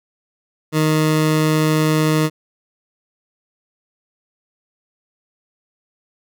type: tone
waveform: 20% pulse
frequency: 155.56 Hz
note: D#3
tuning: in tune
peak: -9 dBFS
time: 0.72-2.3 s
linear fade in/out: 50 ms
effects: none